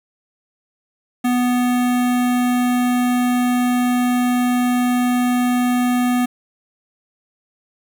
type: tone with notch filter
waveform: square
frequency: 246.9 Hz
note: B3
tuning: in tune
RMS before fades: -17 dBFS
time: 1.24-6.26 s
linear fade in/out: 10 ms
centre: 4900 Hz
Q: 1.4
effects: 8-bit